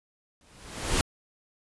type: noise with exponential growth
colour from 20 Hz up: pink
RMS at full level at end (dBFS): -22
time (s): 0.41-1.01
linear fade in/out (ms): 1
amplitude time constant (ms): 130
effects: resampled to 24000 Hz